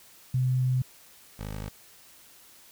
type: tone pair in turn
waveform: sine / 15% pulse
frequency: 128 / 51.95 Hz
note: C3 / G#1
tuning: -38 / +1 cents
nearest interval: octave + major third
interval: 1561 cents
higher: first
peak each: -22 / -28 dBFS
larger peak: first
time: 0.34-0.82 / 1.39-1.69 s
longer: first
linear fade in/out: 5 ms
effects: white hiss -54 dBFS RMS until 2.71 s